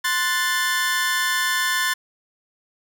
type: chord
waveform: sawtooth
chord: F# diminished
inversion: second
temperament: equal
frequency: 1046.5 / 1480 / 1760 Hz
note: C6 / F#6 / A6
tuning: 0 / 0 / 0 cents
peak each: -22 / -24 / -18 dBFS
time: 0.04-1.94 s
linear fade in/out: 10 ms
effects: none